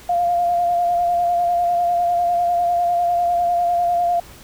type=tone with vibrato; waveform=sine; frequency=698.5 Hz; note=F5; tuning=in tune; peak=-15 dBFS; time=0.09-4.2 s; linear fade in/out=5 ms; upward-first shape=square; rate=10 Hz; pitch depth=20 cents each way; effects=added 63 Hz sine -48 dBFS peak until 4.43 s + pink hiss -43 dBFS RMS until 4.43 s